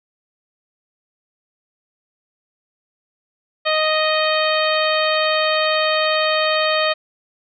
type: harmonic tone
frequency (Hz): 622.3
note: D#5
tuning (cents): 0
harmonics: 1 / 2 / 3 / 4 / 5 / 6 / 7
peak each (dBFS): -19 / -22 / -24 / -25 / -26 / -27 / -27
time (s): 3.65-6.94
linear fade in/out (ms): 20
effects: none